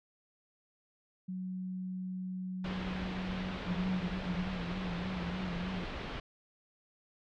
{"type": "tone", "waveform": "sine", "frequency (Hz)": 185, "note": "F#3", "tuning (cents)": 0, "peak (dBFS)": -36, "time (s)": [1.28, 4.44], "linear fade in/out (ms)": 10}
{"type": "low-pass noise", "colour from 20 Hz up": "pink", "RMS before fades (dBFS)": -41, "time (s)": [2.64, 6.2], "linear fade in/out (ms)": 5, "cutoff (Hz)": 3700, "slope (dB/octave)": 24}
{"type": "tone with vibrato", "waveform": "sine", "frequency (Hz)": 179.8, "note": "F#3", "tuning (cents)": -49, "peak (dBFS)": -36, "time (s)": [3.51, 5.84], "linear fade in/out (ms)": 5, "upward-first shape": "sine", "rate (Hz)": 3.3, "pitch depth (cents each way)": 79}
{"effects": []}